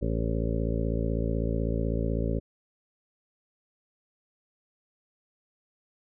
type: harmonic tone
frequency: 56 Hz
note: A1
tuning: 31 cents sharp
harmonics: 1 / 2 / 3 / 4 / 5 / 7 / 8 / 9 / 10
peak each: -29 / -32 / -34 / -35 / -36 / -37 / -38 / -39 / -39 dBFS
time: 0.01-2.4 s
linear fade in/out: 20 ms
effects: none